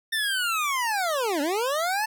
25% pulse linear two-way sweep, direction down then up, 1816 to 273 to 891 Hz, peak -20 dBFS, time 0.12-2.06 s, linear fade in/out 10 ms, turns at 1.41 s, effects none

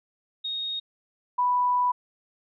sine tone pair in turn, 3729 / 987.7 Hz, A#7 / B5, 0 / 0 cents, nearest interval octave + major seventh, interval 2300 cents, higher first, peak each -28 / -20 dBFS, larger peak second, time 0.44-0.8 / 1.38-1.92 s, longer second, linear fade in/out 10 ms, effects none

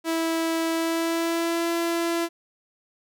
sawtooth tone with pitch glide, 327.7 to 337.3 Hz, E4 to E4, -10 to +40 cents, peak -19 dBFS, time 0.04-2.29 s, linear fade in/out 50 ms, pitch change +50 cents, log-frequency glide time 0.71-1.69 s, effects none

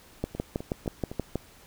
two click trains, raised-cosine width 2 ms, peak -14 / -23 dBFS, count 8 / 4, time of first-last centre 0.24-1.356 / 0.35-1.115 s, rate 6.27 / 3.92 Hz, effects pink hiss -54 dBFS RMS until 1.66 s

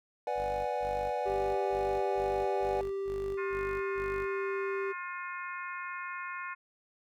triangle chord, G# half-diminished seventh, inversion first, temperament equal, 493.9 / 587.3 / 740 / 830.6 Hz, B4 / D5 / F#5 / G#5, 0 / 0 / 0 / 0 cents, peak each -34 dBFS, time 0.27-2.81 s, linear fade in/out 2 ms
sawtooth tone bursts, 49.55 Hz, G1, 19 cents sharp, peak -39 dBFS, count 9, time 0.35-4.27 s, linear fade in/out 50 ms, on 320 ms, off 130 ms
triangle tone, 392 Hz, G4, in tune, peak -30 dBFS, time 1.25-4.93 s, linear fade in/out 20 ms
harmonic tone, 355.8 Hz, F4, 32 cents sharp, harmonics 3 / 4 / 5 / 6 / 7, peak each -40 / -42 / -44 / -46 / -47 dBFS, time 3.37-6.55 s, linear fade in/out 20 ms
effects none

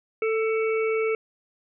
harmonic tone with a mistuned harmonic, 442.5 Hz, A4, 10 cents sharp, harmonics 1 / 3 / 5 / 6, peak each -22 / -34 / -32 / -39 dBFS, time 0.22-1.15 s, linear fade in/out 2 ms, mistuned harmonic 5, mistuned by +24 cents, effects none

